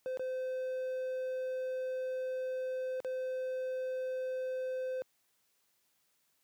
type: tone with dropouts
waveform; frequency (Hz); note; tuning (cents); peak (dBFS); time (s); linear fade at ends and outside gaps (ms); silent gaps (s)
triangle; 515; C5; -28; -32; 0.06-5.02; 0; 0.173-0.195 / 3.003-3.047
effects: white hiss -75 dBFS RMS until 6.43 s + high-pass 100 Hz 12 dB/octave